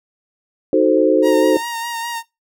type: chord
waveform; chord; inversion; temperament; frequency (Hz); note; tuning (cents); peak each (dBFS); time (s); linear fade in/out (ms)
sine; D# diminished seventh; none; equal; 311.1 / 370 / 440 / 523.3; D#4 / F#4 / A4 / C5; 0 / 0 / 0 / 0; -16; 0.73-1.57; 2
type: tone with vibrato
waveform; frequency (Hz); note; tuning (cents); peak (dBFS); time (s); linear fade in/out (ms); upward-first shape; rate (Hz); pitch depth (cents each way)
sawtooth; 932.3; A#5; 0; -19; 1.22-2.23; 50; sine; 4.9; 30
effects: noise-tail reverb RT60 0.2 s tail -18 dB re dry